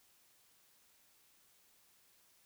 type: silence
effects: white hiss -69 dBFS RMS until 2.45 s